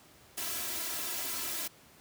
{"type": "noise with comb filter", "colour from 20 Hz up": "white", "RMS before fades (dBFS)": -36, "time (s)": [0.37, 1.68], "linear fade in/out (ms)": 10, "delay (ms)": 3, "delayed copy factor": 1, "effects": ["pink hiss -58 dBFS RMS until 2 s", "high-pass 80 Hz 12 dB/octave"]}